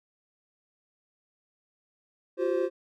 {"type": "chord", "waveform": "triangle", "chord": "F suspended second", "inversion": "none", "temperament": "equal with one note detuned", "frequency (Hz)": [349.2, 382.2, 523.3], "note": ["F4", "G4", "C5"], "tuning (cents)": [0, -44, 0], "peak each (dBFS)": -27, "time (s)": [2.37, 2.7], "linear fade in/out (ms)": 50, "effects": []}